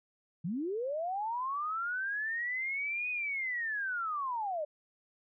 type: linear two-way sweep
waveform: sine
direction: up then down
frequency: 150.1 to 2506 to 577 Hz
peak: -32 dBFS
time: 0.44-4.65 s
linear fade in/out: 10 ms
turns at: 3.1 s
effects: none